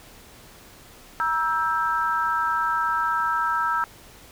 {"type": "chord", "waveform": "sine", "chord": "E diminished", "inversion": "second", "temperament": "just", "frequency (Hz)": [949.3, 1318.5, 1582.2], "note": ["Bb5", "E6", "G6"], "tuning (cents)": [31, 0, 16], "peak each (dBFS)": [-26, -23, -28], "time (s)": [1.2, 3.84], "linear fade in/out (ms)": 0, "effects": ["pink hiss -48 dBFS RMS until 4.31 s"]}